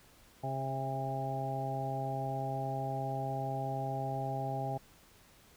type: harmonic tone with a mistuned harmonic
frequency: 134.4 Hz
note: C3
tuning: 47 cents sharp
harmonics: 1 / 2 / 3 / 4 / 5 / 6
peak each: -37 / -45 / -45 / -46 / -40 / -38 dBFS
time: 0.43-4.78 s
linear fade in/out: 10 ms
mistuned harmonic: 5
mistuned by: -21 cents
effects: pink hiss -61 dBFS RMS until 5.56 s